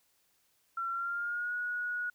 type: tone with pitch glide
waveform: sine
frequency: 1359 to 1456.5 Hz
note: F6 to F#6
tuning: -48 to -28 cents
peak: -32 dBFS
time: 0.77-2.1 s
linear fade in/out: 5 ms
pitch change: +120 cents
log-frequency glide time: 0.89-1.54 s
effects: white hiss -72 dBFS RMS until 2.14 s